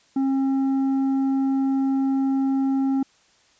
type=tone with tanh clipping; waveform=sine; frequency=269.4 Hz; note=C#4; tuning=49 cents flat; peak=-20 dBFS; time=0.16-3.03 s; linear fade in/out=5 ms; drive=6 dB; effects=white hiss -59 dBFS RMS until 3.59 s + resampled to 16000 Hz